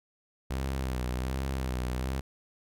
sawtooth tone with vibrato, 64.5 Hz, C2, 24 cents flat, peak -26 dBFS, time 0.5-2.21 s, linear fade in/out 10 ms, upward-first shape sine, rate 1.3 Hz, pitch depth 68 cents each way, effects none

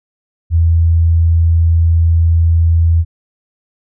sine tone, 83 Hz, E2, 12 cents sharp, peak -7 dBFS, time 0.5-3.05 s, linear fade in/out 50 ms, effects none

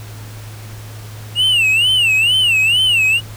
triangle tone with vibrato, 2794 Hz, F7, in tune, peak -9 dBFS, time 1.35-3.21 s, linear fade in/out 50 ms, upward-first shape sine, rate 2.2 Hz, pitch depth 170 cents each way, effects added 107 Hz sine -30 dBFS peak until 3.36 s + pink hiss -38 dBFS RMS until 3.36 s

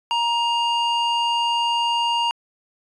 square tone with band-pass filter, 940 Hz, A#5, 14 cents sharp, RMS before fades -21 dBFS, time 0.11-2.31 s, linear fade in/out 0 ms, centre 2000 Hz, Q 3.1, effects resampled to 22050 Hz

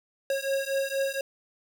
square beating tone pair, 543 / 547.2 Hz, C#5 / C#5, -36 / -23 cents, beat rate 4.2 Hz, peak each -30 dBFS, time 0.3-1.21 s, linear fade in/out 2 ms, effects none

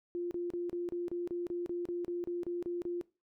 sine tone bursts, 349.2 Hz, F4, in tune, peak -33 dBFS, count 15, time 0.15-3.012 s, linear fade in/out 0 ms, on 160 ms, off 33 ms, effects noise-tail reverb RT60 0.3 s tail -21 dB re dry

